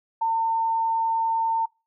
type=tone; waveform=sine; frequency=905 Hz; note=A5; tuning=48 cents sharp; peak=-20 dBFS; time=0.21-1.66 s; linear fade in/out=10 ms; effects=noise-tail reverb RT60 0.3 s tail -26 dB re dry